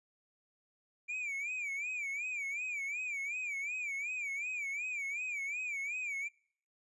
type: tone with vibrato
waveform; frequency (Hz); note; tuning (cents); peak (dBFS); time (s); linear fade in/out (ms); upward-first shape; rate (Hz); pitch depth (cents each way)
triangle; 2349; D7; 0; -34; 1.08-6.29; 20; sine; 2.7; 130
effects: noise-tail reverb RT60 0.6 s tail -26 dB re dry + resampled to 24000 Hz